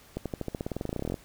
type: accelerating click train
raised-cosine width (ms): 2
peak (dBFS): -18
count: 22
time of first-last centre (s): 0.17-1.142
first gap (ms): 87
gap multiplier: 0.93
effects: pink hiss -55 dBFS RMS until 1.24 s